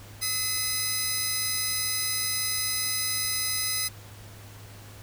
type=tone cluster; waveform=10% pulse; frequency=1283 / 2033 / 5030 Hz; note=E6 / B6 / D#8; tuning=-47 / +50 / +18 cents; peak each=-30 / -21 / -23 dBFS; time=0.21-3.89 s; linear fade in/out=20 ms; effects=added 103 Hz sine -45 dBFS peak until 5.02 s + pink hiss -49 dBFS RMS until 5.02 s